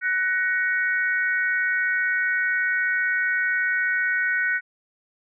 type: tone cluster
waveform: sine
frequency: 1491 / 1886 / 2226 Hz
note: F#6 / A#6 / C#7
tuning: +13 / +20 / +7 cents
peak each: -22 / -25 / -31 dBFS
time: 0.01-4.61 s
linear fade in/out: 50 ms
effects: none